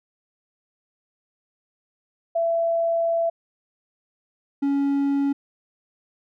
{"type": "tone pair in turn", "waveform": ["sine", "triangle"], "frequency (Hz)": [669, 279.7], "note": ["E5", "C#4"], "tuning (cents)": [25, 16], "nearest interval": "octave + minor third", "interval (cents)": 1509, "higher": "first", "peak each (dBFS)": [-19, -17], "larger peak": "second", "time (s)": [[2.35, 3.3], [4.62, 5.33]], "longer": "first", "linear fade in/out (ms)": 10, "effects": []}